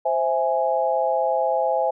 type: chord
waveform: sine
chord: C augmented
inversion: none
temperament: equal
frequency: 523.3 / 659.3 / 830.6 Hz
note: C5 / E5 / G#5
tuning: 0 / 0 / 0 cents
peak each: -23 dBFS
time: 0.05-1.91 s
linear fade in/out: 10 ms
effects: none